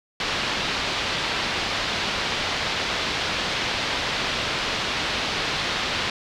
white low-pass noise, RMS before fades -26 dBFS, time 0.2-6.1 s, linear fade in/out 2 ms, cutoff 4300 Hz, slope 24 dB/octave, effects none

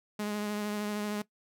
sawtooth tone with vibrato, 208.6 Hz, G#3, 8 cents sharp, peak -28 dBFS, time 0.19-1.22 s, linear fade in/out 5 ms, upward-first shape triangle, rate 13 Hz, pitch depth 23 cents each way, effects noise-tail reverb RT60 0.1 s tail -18 dB re dry

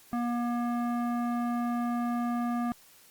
square tone with low-pass filter, 239.2 Hz, A#3, 45 cents sharp, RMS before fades -30 dBFS, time 0.13-2.72 s, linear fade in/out 0 ms, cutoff 1200 Hz, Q 1.6, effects white hiss -57 dBFS RMS until 3.1 s + Opus 48 kbps

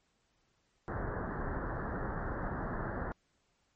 pink low-pass noise, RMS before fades -37 dBFS, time 0.88-3.12 s, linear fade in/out 0 ms, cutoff 1800 Hz, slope 96 dB/octave, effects pink hiss -75 dBFS RMS until 3.75 s + MP3 32 kbps

